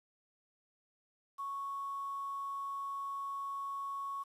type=tone with quantisation; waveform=sine; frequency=1107 Hz; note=C#6; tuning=3 cents flat; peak=-37 dBFS; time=1.38-4.24 s; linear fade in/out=20 ms; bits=10; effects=resampled to 32000 Hz